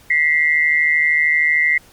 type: tone pair together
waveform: sine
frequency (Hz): 1946 / 2099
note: B6 / C7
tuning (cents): -26 / +5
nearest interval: minor second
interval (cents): 131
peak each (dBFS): -15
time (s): 0.1-1.78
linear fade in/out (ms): 5
effects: pink hiss -48 dBFS RMS until 1.92 s + MP3 96 kbps